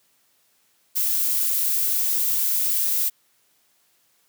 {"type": "noise", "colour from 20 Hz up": "violet", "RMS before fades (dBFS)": -22, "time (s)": [0.95, 3.1], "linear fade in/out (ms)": 20, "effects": ["white hiss -64 dBFS RMS until 4.28 s", "high-pass 100 Hz 12 dB/octave"]}